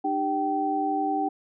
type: tone cluster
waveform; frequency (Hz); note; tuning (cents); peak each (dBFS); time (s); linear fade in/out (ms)
sine; 301.2 / 392.4 / 773; D4 / G4 / G5; +44 / +2 / -24; -28 / -33 / -25; 0.04-1.29; 10
effects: none